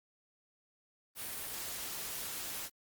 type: noise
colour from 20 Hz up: white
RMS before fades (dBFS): -41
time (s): 1.15-2.7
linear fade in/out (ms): 50
effects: Opus 32 kbps